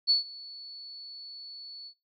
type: tone with ADSR envelope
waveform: sine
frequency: 4432 Hz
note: C#8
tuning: 1 cent flat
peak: -18 dBFS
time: 0.07-1.94 s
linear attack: 33 ms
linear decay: 130 ms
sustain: -23 dB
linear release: 74 ms
effects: noise-tail reverb RT60 0.3 s tail -24 dB re dry